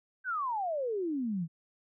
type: exponential sweep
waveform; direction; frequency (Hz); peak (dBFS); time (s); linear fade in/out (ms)
sine; down; 1579 to 155.56; -30; 0.24-1.48; 50
effects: none